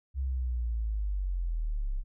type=linear sweep; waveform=sine; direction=down; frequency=68.1 to 31.51 Hz; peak=-28 dBFS; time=0.14-2.04 s; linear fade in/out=50 ms; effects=none